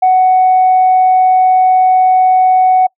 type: tone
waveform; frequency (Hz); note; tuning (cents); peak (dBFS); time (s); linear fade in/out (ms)
sine; 744; F#5; +9; -4; 0.02-2.87; 10
effects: noise-tail reverb RT60 0.1 s tail -26 dB re dry + tanh soft clip ceiling -2 dBFS